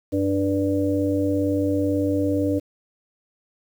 harmonic tone, 97.9 Hz, G2, 2 cents flat, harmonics 1 / 3 / 5 / 6, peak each -27 / -21 / -26 / -29 dBFS, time 0.12-2.6 s, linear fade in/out 20 ms, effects 8-bit

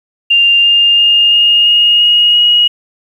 sine tone with pitch steps, 2794 / 2810 / 2826 / 2843 / 2859 / 2876 / 2893 Hz, F7 / F7 / F7 / F7 / F7 / F#7 / F#7, 0 / +10 / +20 / +30 / +40 / -50 / -40 cents, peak -5 dBFS, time 0.3-2.68 s, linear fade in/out 10 ms, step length 340 ms, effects 7-bit

